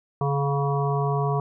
harmonic tone with a mistuned harmonic, 141.2 Hz, C#3, 32 cents sharp, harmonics 1 / 3 / 5 / 7 / 8, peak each -23 / -28 / -30 / -31 / -32 dBFS, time 0.21-1.4 s, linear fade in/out 2 ms, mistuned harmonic 7, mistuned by -33 cents, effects none

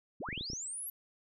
sine linear sweep, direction up, 110 to 11840 Hz, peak -38 dBFS, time 0.2-0.9 s, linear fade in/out 5 ms
clicks, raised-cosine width 3 ms, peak -30 dBFS, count 6, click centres 0.288 / 0.328 / 0.377 / 0.41 / 0.501 / 0.533 s
effects none

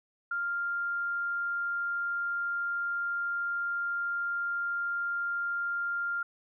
sine tone, 1396.9 Hz, F6, in tune, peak -29 dBFS, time 0.31-6.23 s, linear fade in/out 5 ms, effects none

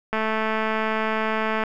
click train, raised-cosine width 0.5 ms, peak -10 dBFS, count 331, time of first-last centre 0.13-1.637 s, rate 219 Hz, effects none

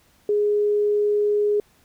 sine tone, 415.3 Hz, G#4, in tune, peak -17 dBFS, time 0.29-1.6 s, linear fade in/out 2 ms, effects pink hiss -59 dBFS RMS until 1.84 s

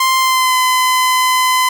sawtooth tone with pitch glide, 1046.5 to 1019.6 Hz, C6 to C6, 0 to -45 cents, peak -7 dBFS, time 0-1.69 s, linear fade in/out 5 ms, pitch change -45 cents, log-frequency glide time 0.19-0.56 s, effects none

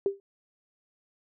sine tone with exponential decay, 395.9 Hz, G4, 17 cents sharp, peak -19 dBFS, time 0.06-0.2 s, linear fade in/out 1 ms, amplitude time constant 30 ms, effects none

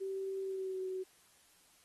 sine tone with pitch glide, 386 to 374.8 Hz, G4 to F#4, -27 to +22 cents, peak -36 dBFS, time 0-1.04 s, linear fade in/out 20 ms, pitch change -51 cents, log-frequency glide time 0.42-0.82 s, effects white hiss -66 dBFS RMS until 1.84 s + AAC 32 kbps

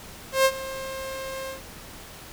sawtooth tone with ADSR envelope, 532 Hz, C5, 29 cents sharp, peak -11 dBFS, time 0.32-1.62 s, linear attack 130 ms, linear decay 58 ms, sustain -17 dB, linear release 130 ms, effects pink hiss -43 dBFS RMS until 2.32 s

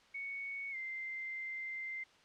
sine tone with pitch glide, 2222 to 2085 Hz, C#7 to C7, +4 to -7 cents, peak -39 dBFS, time 0.14-2.04 s, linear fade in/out 10 ms, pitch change -111 cents, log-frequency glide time 0.71-0.76 s, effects white hiss -64 dBFS RMS until 2.24 s + low-pass 4000 Hz 12 dB/octave

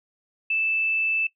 sine tone, 2637 Hz, E7, in tune, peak -21 dBFS, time 0.5-1.27 s, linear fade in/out 5 ms, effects noise-tail reverb RT60 0.1 s tail -18 dB re dry

